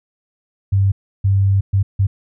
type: tone bursts at uneven times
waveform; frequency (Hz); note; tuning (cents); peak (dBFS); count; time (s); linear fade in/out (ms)
sine; 98; G2; 0; -11; 4; 0.72-0.92 / 1.24-1.61 / 1.73-1.83 / 1.99-2.07; 10
effects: none